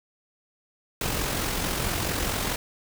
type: noise with amplitude modulation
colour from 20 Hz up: pink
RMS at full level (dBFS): -26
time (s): 1.01-2.56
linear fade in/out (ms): 2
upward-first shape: sine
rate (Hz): 44.5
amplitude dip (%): 40
effects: none